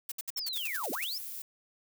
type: noise bursts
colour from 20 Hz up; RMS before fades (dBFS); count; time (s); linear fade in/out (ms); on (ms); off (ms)
blue; -36; 11; 0.09-1.048; 5; 28; 65
type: linear two-way sweep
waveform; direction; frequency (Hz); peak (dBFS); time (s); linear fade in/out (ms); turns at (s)
sine; down then up; 5510 to 212.9 to 5510; -34; 0.36-1.18; 2; 0.91
type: noise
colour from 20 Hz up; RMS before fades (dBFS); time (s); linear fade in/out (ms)
violet; -41; 0.53-1.42; 2
effects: none